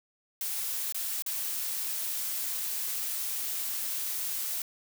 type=noise with dropouts; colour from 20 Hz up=blue; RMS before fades=-33 dBFS; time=0.41-4.62 s; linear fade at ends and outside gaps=2 ms; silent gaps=0.924-0.945 / 1.223-1.262 s; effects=none